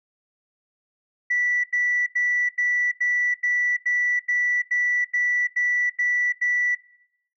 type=tone bursts; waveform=sine; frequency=1962 Hz; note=B6; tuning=12 cents flat; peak=-18 dBFS; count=13; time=1.3-6.752 s; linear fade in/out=10 ms; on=340 ms; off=86 ms; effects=noise-tail reverb RT60 0.7 s tail -17 dB re dry + tanh soft clip ceiling -14 dBFS